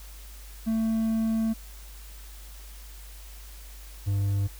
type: tone pair in turn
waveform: triangle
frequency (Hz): 222.8 / 99.76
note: A3 / G2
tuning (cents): +22 / +31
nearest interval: octave + major second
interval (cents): 1391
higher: first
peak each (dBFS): -21 / -21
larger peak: neither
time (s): 0.66-1.54 / 4.06-4.48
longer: first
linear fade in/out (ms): 20
effects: added 50 Hz sine -42 dBFS peak until 4.59 s + white hiss -50 dBFS RMS until 4.59 s